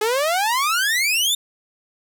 sawtooth exponential sweep, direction up, 415.3 to 3673 Hz, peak -14 dBFS, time 0.01-1.35 s, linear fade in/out 5 ms, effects none

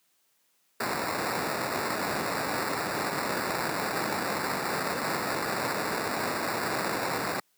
white noise with sample-and-hold, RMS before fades -30 dBFS, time 0.8-7.4 s, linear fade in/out 5 ms, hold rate 3150 Hz, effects white hiss -70 dBFS RMS until 7.57 s + high-pass 150 Hz 12 dB/octave

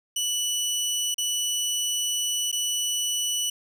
20% pulse tone with dropouts, 2960 Hz, F#7, in tune, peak -19 dBFS, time 0.16-3.5 s, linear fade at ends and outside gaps 5 ms, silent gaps 1.144-1.181 / 2.516-2.526 s, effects none

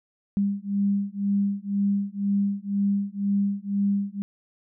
sine beating tone pair, 199.2 / 201.2 Hz, G3 / G3, +28 / +45 cents, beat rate 2 Hz, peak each -25 dBFS, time 0.37-4.22 s, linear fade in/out 0 ms, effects none

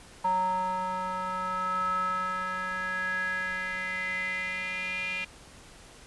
square tone with band-pass filter sweep, 185 Hz, F#3, in tune, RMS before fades -31 dBFS, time 0.24-5.25 s, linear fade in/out 10 ms, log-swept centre 930 to 2500 Hz, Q 7.9, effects pink hiss -51 dBFS RMS until 6.06 s + resampled to 24000 Hz

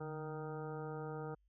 harmonic tone with a mistuned harmonic, 155.6 Hz, D#3, in tune, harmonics 1 / 2 / 3 / 4 / 5 / 6 / 8 / 9 / 10, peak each -45 / -51 / -45 / -57 / -51 / -55 / -54 / -57 / -66 dBFS, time 0-1.35 s, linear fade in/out 10 ms, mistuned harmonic 1, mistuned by -72 cents, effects added 50 Hz sine -70 dBFS peak until 1.48 s

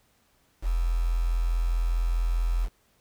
sine tone with quantisation, 42.36 Hz, E1, 48 cents sharp, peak -22 dBFS, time 0.62-2.69 s, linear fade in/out 50 ms, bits 7, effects pink hiss -66 dBFS RMS until 3 s

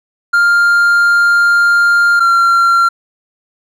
triangle tone pair in turn, 1400 / 1375.2 Hz, F6 / F6, +4 / -27 cents, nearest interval unison, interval 31 cents, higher first, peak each -5 dBFS, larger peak neither, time 0.33-2.2 / 2.2-2.89 s, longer first, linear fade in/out 10 ms, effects none

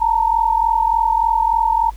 sine tone pair together, 890 / 933.4 Hz, A5 / A#5, +20 / +2 cents, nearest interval minor second, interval 82 cents, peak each -16 dBFS, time 0-1.91 s, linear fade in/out 20 ms, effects added 50 Hz sine -31 dBFS peak until 1.96 s + pink hiss -49 dBFS RMS until 1.96 s

